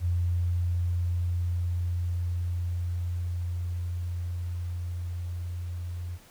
sine tone with level ramp, 87.5 Hz, F2, 4 cents sharp, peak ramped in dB -23 to -32 dBFS, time 0-6.19 s, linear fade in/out 50 ms, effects pink hiss -55 dBFS RMS until 6.3 s

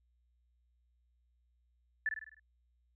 sine tone with echo, 1749 Hz, A6, 11 cents flat, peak -29 dBFS, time 2.06-2.09 s, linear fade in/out 2 ms, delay 51 ms, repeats 6, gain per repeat -5 dB, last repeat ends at 2.396 s, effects added 60 Hz sine -70 dBFS peak until 2.95 s

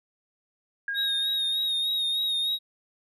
sine tone with exponential decay, 1627 Hz, G#6, 36 cents flat, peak -26 dBFS, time 0.88-1.8 s, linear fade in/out 2 ms, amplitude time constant 200 ms
triangle tone with vibrato, 3740 Hz, A#7, 5 cents sharp, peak -23 dBFS, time 0.94-2.59 s, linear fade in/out 50 ms, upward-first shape sine, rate 3.3 Hz, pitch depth 36 cents each way
effects none

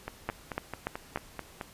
two click trains, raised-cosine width 0.5 ms, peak -20 / -15 dBFS, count 8 / 4, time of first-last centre 0.08-1.612 / 0.29-1.16 s, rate 4.57 / 3.45 Hz, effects pink hiss -53 dBFS RMS until 1.73 s + resampled to 32000 Hz

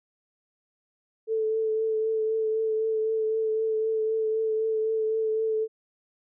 sine tone with vibrato, 440 Hz, A4, in tune, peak -23 dBFS, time 1.27-5.68 s, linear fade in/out 50 ms, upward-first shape triangle, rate 3.9 Hz, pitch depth 22 cents each way, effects none

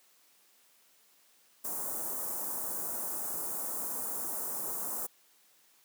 white band-stop noise, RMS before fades -36 dBFS, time 1.64-5.07 s, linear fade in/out 10 ms, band 1200 to 7800 Hz, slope 24 dB/octave, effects white hiss -65 dBFS RMS until 5.84 s + high-pass 200 Hz 12 dB/octave

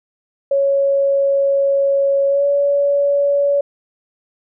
sine tone with pitch glide, 554.4 to 567 Hz, C#5 to C#5, 0 to +39 cents, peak -12 dBFS, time 0.51-3.61 s, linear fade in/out 5 ms, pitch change +39 cents, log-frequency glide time 2.28-2.45 s, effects none

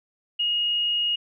sine tone, 2871 Hz, F7, 47 cents sharp, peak -21 dBFS, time 0.39-1.16 s, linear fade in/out 10 ms, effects none

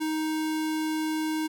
square tone, 312.8 Hz, D#4, 9 cents sharp, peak -27 dBFS, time 0-1.48 s, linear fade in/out 20 ms, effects none

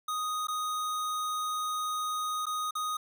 square tone with dropouts, 1244.5 Hz, D#6, in tune, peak -31 dBFS, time 0.08-2.97 s, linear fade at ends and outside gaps 5 ms, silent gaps 0.471-0.483 / 2.457-2.466 / 2.709-2.752 s, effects none

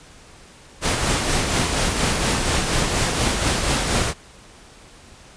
pink noise with tremolo, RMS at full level -19 dBFS, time 0.81-4.14 s, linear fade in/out 50 ms, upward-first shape sine, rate 4.2 Hz, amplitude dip 35%, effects pink hiss -46 dBFS RMS until 5.36 s + resampled to 22050 Hz

